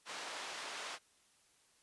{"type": "band-pass noise", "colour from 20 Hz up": "pink", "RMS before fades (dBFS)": -45, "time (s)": [0.05, 0.99], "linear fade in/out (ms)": 50, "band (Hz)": [710, 6100], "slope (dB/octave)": 12, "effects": ["white hiss -70 dBFS RMS until 1.82 s", "resampled to 24000 Hz"]}